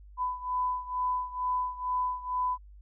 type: beating tone pair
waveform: sine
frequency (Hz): 1000 / 1002.2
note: B5 / B5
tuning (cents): +21 / +25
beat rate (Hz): 2.2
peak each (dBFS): -30 / -33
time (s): 0.17-2.58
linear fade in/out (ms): 50
effects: added 50 Hz sine -48 dBFS peak until 2.81 s